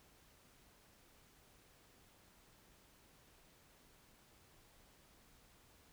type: silence
effects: pink hiss -67 dBFS RMS until 5.92 s